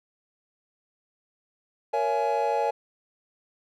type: chord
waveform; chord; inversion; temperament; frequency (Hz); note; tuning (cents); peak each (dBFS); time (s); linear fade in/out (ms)
triangle; A# half-diminished seventh; none; just; 466.2 / 559.4 / 671.3 / 839.1; A#4 / C#5 / E5 / G#5; 0 / +16 / +31 / +18; -27 / -27 / -29 / -24; 1.93-2.71; 10
effects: none